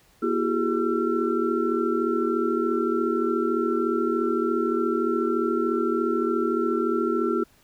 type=tone cluster; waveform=sine; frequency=239.8 / 336 / 379.3 / 413.3 / 1349 Hz; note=A#3 / E4 / F#4 / G#4 / E6; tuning=+49 / +33 / +43 / -8 / +40 cents; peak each=-28 / -26 / -27 / -28 / -30 dBFS; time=0.22-7.44 s; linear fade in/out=10 ms; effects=pink hiss -59 dBFS RMS until 7.63 s